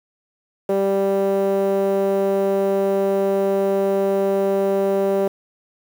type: tone with band-pass filter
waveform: sawtooth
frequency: 196 Hz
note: G3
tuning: in tune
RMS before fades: -19 dBFS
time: 0.69-5.28 s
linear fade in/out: 5 ms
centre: 490 Hz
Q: 4.9
effects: 7-bit